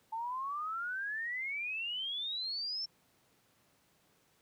sine exponential sweep, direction up, 878 to 5440 Hz, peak -35 dBFS, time 0.12-2.86 s, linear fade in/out 10 ms, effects pink hiss -70 dBFS RMS until 4.41 s + high-pass 100 Hz 12 dB/octave

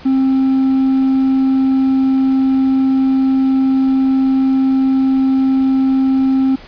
sine tone with hard clipping, 265.4 Hz, C4, 25 cents sharp, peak -11 dBFS, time 0.05-6.56 s, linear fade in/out 10 ms, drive 2 dB, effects pink hiss -38 dBFS RMS until 6.67 s + resampled to 11025 Hz

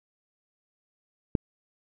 click, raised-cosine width 3 ms, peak -10 dBFS, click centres 1.352 s, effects none

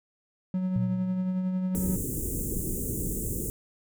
triangle tone with tremolo, 185 Hz, F#3, in tune, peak -22 dBFS, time 0.54-1.96 s, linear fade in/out 2 ms, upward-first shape triangle, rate 11 Hz, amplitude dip 40%
sine tone with exponential decay, 118.3 Hz, A#2, 26 cents sharp, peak -24 dBFS, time 0.76-1.5 s, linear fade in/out 0 ms, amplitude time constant 160 ms
pink band-stop noise, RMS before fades -31 dBFS, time 1.75-3.5 s, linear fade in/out 0 ms, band 450 to 7200 Hz, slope 48 dB/octave
effects none

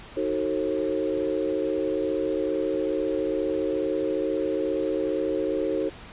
sine chord, D# diminished seventh, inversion none, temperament just, 311.1 / 373.4 / 448 / 537.6 Hz, D#4 / F#4 / A4 / C5, 0 / +16 / +31 / +47 cents, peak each -29 dBFS, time 0.16-5.9 s, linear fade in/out 20 ms, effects pink hiss -44 dBFS RMS until 6.12 s + resampled to 8000 Hz

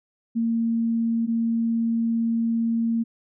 sine tone pair in turn, 229.4 / 229.4 Hz, A#3 / A#3, -28 / -28 cents, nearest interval unison, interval 0 cents, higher neither, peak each -20 dBFS, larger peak neither, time 0.35-1.27 / 1.27-3.04 s, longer second, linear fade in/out 20 ms, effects none

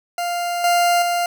40% pulse tone with level steps, 698.5 Hz, F5, in tune, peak -20 / -13 / -17 dBFS, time 0.18-1.26 s, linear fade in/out 2 ms, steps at 0.64 / 1.02 s, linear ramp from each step 2 ms, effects none

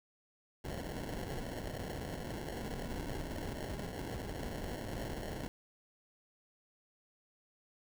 pink noise with sample-and-hold, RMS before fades -41 dBFS, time 0.64-5.48 s, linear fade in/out 2 ms, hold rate 1225 Hz, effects none

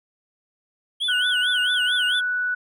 triangle tone with vibrato, 3136 Hz, G7, in tune, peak -20 dBFS, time 1-2.21 s, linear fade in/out 20 ms, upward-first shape sine, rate 4.5 Hz, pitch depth 190 cents each way
sine tone, 1480 Hz, F#6, in tune, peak -21 dBFS, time 1.08-2.55 s, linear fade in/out 10 ms
effects none

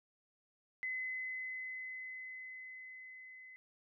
sine tone with level ramp, 2032 Hz, B6, 49 cents sharp, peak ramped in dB -36 to -52 dBFS, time 0.83-3.56 s, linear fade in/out 0 ms, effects none

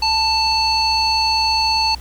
square tone with low-pass filter, 885 Hz, A5, 10 cents sharp, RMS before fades -17 dBFS, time 0.02-1.95 s, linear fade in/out 5 ms, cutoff 4600 Hz, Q 6.3, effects added 60 Hz sine -32 dBFS peak until 2 s + pink hiss -43 dBFS RMS until 2 s

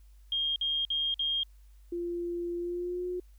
sine tone bursts, 3226 Hz, G7, 49 cents sharp, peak -27 dBFS, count 4, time 0.32-1.433 s, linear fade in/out 2 ms, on 240 ms, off 51 ms
sine tone with pitch glide, 346 to 360.3 Hz, F4 to F#4, -16 to -46 cents, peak -31 dBFS, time 1.92-3.2 s, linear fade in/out 5 ms, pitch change +70 cents, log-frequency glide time 2.57-3.07 s
effects added 50 Hz sine -52 dBFS peak until 3.38 s + white hiss -71 dBFS RMS until 3.38 s

